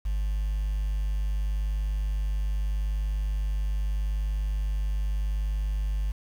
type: tone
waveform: sine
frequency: 50.4 Hz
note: G1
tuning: 49 cents sharp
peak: -22 dBFS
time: 0.05-6.12 s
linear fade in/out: 10 ms
effects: tanh soft clip ceiling -24 dBFS + 8-bit